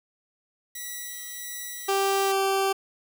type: tone with tremolo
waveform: 5% pulse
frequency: 1948 Hz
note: B6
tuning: 24 cents flat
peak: -23 dBFS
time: 0.75-2.32 s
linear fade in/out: 5 ms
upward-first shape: sine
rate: 1.5 Hz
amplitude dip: 25%
type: tone with pitch glide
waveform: 20% pulse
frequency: 392 to 388.8 Hz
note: G4 to G4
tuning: 0 to -14 cents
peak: -17 dBFS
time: 1.88-2.73 s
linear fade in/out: 10 ms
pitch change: -14 cents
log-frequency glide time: 2.24-2.33 s
effects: 8-bit